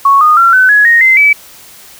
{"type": "tone with pitch steps", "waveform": "sine", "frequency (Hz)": [1108.7, 1230.2, 1365, 1514.5, 1680.5, 1864.6, 2069, 2296], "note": ["C#6", "D#6", "F6", "F#6", "G#6", "A#6", "C7", "D7"], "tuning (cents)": [0, -20, -40, 40, 20, 0, -20, -40], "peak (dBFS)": -3, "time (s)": [0.05, 1.33], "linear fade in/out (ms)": 5, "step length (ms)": 160, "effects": ["white hiss -36 dBFS RMS until 1.99 s"]}